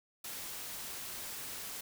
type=noise; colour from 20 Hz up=white; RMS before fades=-43 dBFS; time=0.24-1.81 s; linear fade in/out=5 ms; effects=none